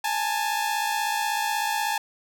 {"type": "tone pair together", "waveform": "sawtooth", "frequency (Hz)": [830.6, 886.9], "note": ["G#5", "A5"], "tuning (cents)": [0, 14], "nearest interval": "minor second", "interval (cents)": 114, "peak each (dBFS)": -23, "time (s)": [0.04, 1.98], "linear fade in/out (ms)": 5, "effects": []}